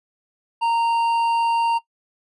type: tone with hard clipping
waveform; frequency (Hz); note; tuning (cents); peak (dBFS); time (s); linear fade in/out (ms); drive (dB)
triangle; 926; A#5; -12; -19; 0.61-1.79; 20; 11
effects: noise-tail reverb RT60 0.1 s tail -18 dB re dry + resampled to 24000 Hz